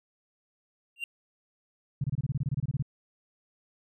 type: tone with exponential growth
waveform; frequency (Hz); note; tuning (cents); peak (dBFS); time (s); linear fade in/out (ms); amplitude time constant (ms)
triangle; 2773; F7; -13; -25; 0.96-1.04; 2; 17
type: tone bursts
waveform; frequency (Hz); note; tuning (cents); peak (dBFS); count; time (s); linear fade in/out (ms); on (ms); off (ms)
sine; 136.9; C#3; -21; -25; 15; 2.01-2.825; 5; 31; 25
effects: none